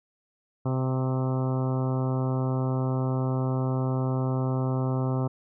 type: harmonic tone with a mistuned harmonic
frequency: 130 Hz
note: C3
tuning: 11 cents flat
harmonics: 1 / 2 / 3 / 4 / 5 / 6 / 7 / 8 / 9 / 10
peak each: -25 / -31 / -35 / -37 / -39 / -41 / -42 / -43 / -44 / -45 dBFS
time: 0.65-5.28 s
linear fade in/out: 10 ms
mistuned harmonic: 8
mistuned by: +17 cents
effects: none